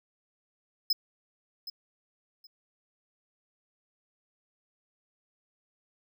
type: tone with echo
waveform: square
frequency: 5100 Hz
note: D#8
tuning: 42 cents sharp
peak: -23 dBFS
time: 0.9-0.93 s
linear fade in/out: 5 ms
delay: 770 ms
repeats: 2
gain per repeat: -14 dB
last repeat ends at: 2.47 s
effects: none